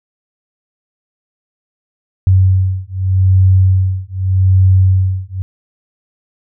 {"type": "beating tone pair", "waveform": "sine", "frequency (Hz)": [93.7, 94.53], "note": ["F#2", "F#2"], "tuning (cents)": [22, 38], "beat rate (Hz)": 0.83, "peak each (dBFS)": -11, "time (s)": [2.27, 5.42], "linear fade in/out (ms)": 0, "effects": []}